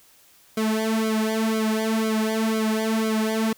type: tone with flanger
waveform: sawtooth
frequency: 220 Hz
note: A3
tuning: in tune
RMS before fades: -23 dBFS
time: 0.57-3.53 s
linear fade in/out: 5 ms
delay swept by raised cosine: 1.1 to 3.8 ms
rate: 2 Hz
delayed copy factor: -1
effects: white hiss -55 dBFS RMS until 3.57 s